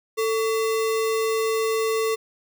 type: tone with sample-and-hold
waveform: sine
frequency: 444 Hz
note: A4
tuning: 16 cents sharp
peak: -20 dBFS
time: 0.17-2.16 s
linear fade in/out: 20 ms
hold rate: 1575 Hz
effects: none